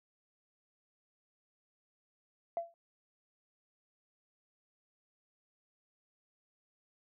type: tone with exponential decay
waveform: sine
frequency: 678 Hz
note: E5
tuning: 49 cents sharp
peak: -28 dBFS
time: 2.57-2.74 s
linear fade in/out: 1 ms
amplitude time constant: 36 ms
effects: tanh soft clip ceiling -25 dBFS